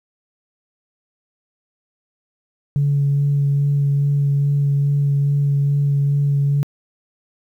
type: tone with vibrato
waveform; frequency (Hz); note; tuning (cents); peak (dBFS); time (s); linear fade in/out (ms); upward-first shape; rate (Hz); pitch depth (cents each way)
sine; 141.9; C#3; +41; -13; 2.76-6.63; 0; sine; 2.4; 12
effects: tanh soft clip ceiling -10 dBFS + 9-bit